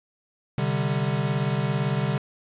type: chord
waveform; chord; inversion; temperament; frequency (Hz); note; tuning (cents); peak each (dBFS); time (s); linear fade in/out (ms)
square; C suspended second; none; equal with one note detuned; 130.81 / 148.62 / 196; C3 / D3 / G3; 0 / +21 / 0; -27 / -27 / -30; 0.58-2.18; 2
effects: resampled to 8000 Hz + 8-bit